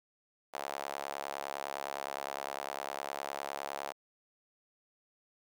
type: tone with high-pass filter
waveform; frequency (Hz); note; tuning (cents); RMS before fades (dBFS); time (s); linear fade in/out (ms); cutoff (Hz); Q
sawtooth; 69.8; C#2; +13; -40; 0.53-3.93; 20; 710; 2.2
effects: none